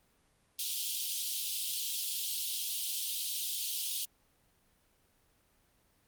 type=high-pass noise; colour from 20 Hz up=pink; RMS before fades=-35 dBFS; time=0.59-4.05 s; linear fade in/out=2 ms; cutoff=3000 Hz; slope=48 dB/octave; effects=pink hiss -70 dBFS RMS until 6.07 s + Opus 32 kbps